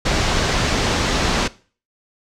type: low-pass noise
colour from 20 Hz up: pink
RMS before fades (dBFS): -19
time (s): 0.05-1.48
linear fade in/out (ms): 10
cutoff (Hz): 6500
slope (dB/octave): 24
effects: noise-tail reverb RT60 0.4 s tail -19 dB re dry